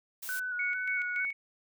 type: noise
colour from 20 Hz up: blue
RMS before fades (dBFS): -40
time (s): 0.22-0.4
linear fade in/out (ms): 10
type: tone with vibrato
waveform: sine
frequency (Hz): 1480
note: F#6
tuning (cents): 0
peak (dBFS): -32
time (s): 0.29-1.25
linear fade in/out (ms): 0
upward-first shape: square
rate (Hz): 2.2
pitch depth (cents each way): 25
type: tone with tremolo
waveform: sine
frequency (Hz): 2222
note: C#7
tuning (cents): +4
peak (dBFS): -30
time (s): 0.59-1.33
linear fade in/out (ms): 5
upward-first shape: square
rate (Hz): 3.5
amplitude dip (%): 60
effects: none